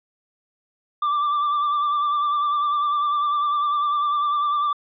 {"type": "tone with vibrato", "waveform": "triangle", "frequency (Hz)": 1174.7, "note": "D6", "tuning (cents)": 0, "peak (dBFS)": -17, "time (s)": [1.02, 4.73], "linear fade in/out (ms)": 5, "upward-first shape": "sine", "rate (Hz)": 10, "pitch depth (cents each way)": 37, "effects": ["resampled to 11025 Hz"]}